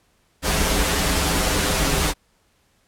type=noise with comb filter; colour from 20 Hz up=pink; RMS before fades=-20 dBFS; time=0.42-2.14 s; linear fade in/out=50 ms; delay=8.6 ms; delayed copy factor=-1; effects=pink hiss -63 dBFS RMS until 2.87 s + low-pass 12000 Hz 12 dB/octave